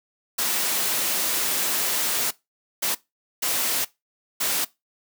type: noise bursts at uneven times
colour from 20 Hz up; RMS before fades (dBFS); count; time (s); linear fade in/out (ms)
white; -24; 4; 0.38-2.31 / 2.82-2.95 / 3.42-3.85 / 4.4-4.65; 10
effects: noise-tail reverb RT60 0.2 s tail -20 dB re dry + high-pass 200 Hz 12 dB/octave